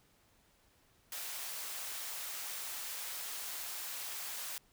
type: high-pass noise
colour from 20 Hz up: white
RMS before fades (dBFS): -42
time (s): 1.12-4.58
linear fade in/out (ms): 2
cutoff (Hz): 630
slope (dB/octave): 12
effects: pink hiss -69 dBFS RMS until 4.72 s